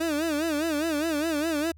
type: tone with vibrato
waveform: 30% pulse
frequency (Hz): 310.9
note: D#4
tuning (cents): -1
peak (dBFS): -22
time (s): 0-1.72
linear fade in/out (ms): 10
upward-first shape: sine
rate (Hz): 4.9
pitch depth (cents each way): 130
effects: added 77 Hz sine -48 dBFS peak until 1.77 s